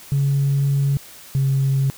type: tone pair in turn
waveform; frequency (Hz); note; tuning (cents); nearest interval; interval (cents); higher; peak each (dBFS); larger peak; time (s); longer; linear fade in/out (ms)
sine; 139.4 / 135.82; C#3 / C#3; +10 / -35; unison; 45; first; -14; neither; 0.12-0.97 / 1.35-1.9; first; 0
effects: tanh soft clip ceiling -12 dBFS + white hiss -42 dBFS RMS until 1.97 s